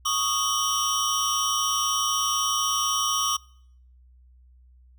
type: tone cluster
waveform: square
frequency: 1116 / 1236 / 3038 / 5680 Hz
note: C#6 / D#6 / F#7 / F8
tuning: +11 / -12 / +45 / +28 cents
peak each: -29 dBFS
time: 0.05-3.37 s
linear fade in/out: 10 ms
effects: noise-tail reverb RT60 0.7 s tail -25 dB re dry + added 62 Hz sine -51 dBFS peak until 4.98 s